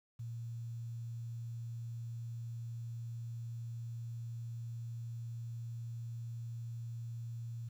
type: tone with quantisation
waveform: sine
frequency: 116.54 Hz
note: A#2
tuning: in tune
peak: -40 dBFS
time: 0.19-7.69 s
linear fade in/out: 10 ms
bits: 11
effects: none